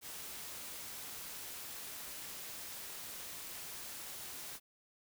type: noise with amplitude modulation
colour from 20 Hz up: white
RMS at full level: -45 dBFS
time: 0.01-4.6 s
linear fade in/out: 50 ms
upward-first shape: sine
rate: 248 Hz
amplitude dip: 30%
effects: none